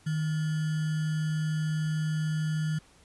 sine tone with sample-and-hold, 155.56 Hz, D#3, in tune, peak -26 dBFS, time 0.06-2.79 s, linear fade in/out 10 ms, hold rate 1575 Hz, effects pink hiss -59 dBFS RMS until 3.04 s + resampled to 24000 Hz

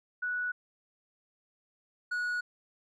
sine / triangle tone pair in turn, 1473 / 1460.3 Hz, F#6 / F#6, -8 / -23 cents, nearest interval unison, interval 15 cents, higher first, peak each -30 / -28 dBFS, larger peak second, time 0.22-0.52 / 2.11-2.41 s, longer neither, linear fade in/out 10 ms, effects resampled to 22050 Hz

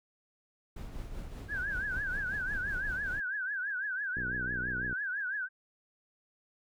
brown noise with tremolo, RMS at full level -39 dBFS, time 0.76-3.2 s, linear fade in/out 5 ms, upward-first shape triangle, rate 5.2 Hz, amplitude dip 50%
sine tone with vibrato, 1577 Hz, G6, 10 cents sharp, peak -32 dBFS, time 1.48-5.49 s, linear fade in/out 50 ms, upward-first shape triangle, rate 6 Hz, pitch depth 160 cents each way
click train, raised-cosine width 3 ms, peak -29 dBFS, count 48, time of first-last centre 4.17-4.928 s, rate 62 Hz
effects none

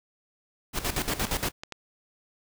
pink noise with tremolo, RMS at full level -27 dBFS, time 0.73-1.52 s, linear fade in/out 50 ms, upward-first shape square, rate 8.6 Hz, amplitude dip 75%
clicks, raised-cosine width 0.2 ms, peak -19 dBFS, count 4, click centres 1.269 / 1.338 / 1.635 / 1.723 s
effects none

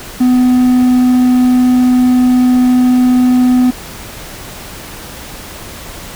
triangle tone, 250.8 Hz, B3, 27 cents sharp, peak -4 dBFS, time 0.2-3.71 s, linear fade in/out 10 ms, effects pink hiss -29 dBFS RMS until 6.15 s

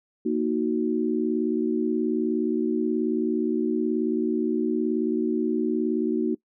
sine chord, D# minor, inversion second, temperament equal, 233.1 / 311.1 / 370 Hz, A#3 / D#4 / F#4, 0 / 0 / 0 cents, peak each -26 dBFS, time 0.25-6.35 s, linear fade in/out 10 ms, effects noise-tail reverb RT60 0.1 s tail -22 dB re dry

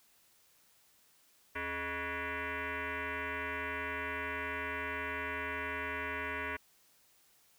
sine tone with frequency modulation, 270.6 Hz, C#4, 42 cents flat, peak -35 dBFS, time 1.55-6.57 s, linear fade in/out 10 ms, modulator 348 Hz, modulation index 6.3, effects white hiss -67 dBFS RMS until 7.58 s

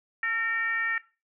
sine tone with frequency modulation, 1829 Hz, A#6, 33 cents flat, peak -25 dBFS, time 0.23-0.98 s, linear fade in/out 2 ms, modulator 476 Hz, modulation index 0.76, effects noise-tail reverb RT60 0.3 s tail -18 dB re dry

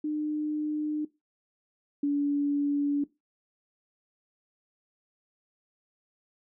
sine tone pair in turn, 302.4 / 286.8 Hz, D#4 / D4, -49 / -41 cents, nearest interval minor second, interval 92 cents, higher first, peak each -27 / -23 dBFS, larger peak second, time 0.04-1.05 / 2.03-3.04 s, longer neither, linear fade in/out 5 ms, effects noise-tail reverb RT60 0.2 s tail -18 dB re dry

